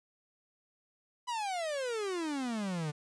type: exponential sweep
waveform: 45% pulse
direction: down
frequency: 1004 to 144.8 Hz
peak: -33 dBFS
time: 1.27-2.92 s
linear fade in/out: 20 ms
effects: resampled to 22050 Hz + 12-bit